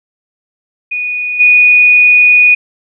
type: tone with level steps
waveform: sine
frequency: 2468 Hz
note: D#7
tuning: 15 cents flat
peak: -14 / -3 dBFS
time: 0.91-2.55 s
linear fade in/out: 10 ms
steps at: 1.39 s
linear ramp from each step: 20 ms
effects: none